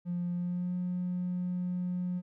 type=tone with pitch glide; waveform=triangle; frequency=175.6 to 179.6 Hz; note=F3 to F3; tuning=+10 to +49 cents; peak=-27 dBFS; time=0.05-2.22 s; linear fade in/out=50 ms; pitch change=+39 cents; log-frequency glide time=0.34-0.74 s; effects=tanh soft clip ceiling -27 dBFS